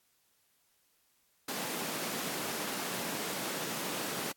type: high-pass noise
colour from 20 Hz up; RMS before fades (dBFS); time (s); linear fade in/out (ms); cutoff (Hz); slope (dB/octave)
pink; -37; 1.48-4.32; 5; 180; 24
effects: white hiss -72 dBFS RMS until 4.36 s + AAC 64 kbps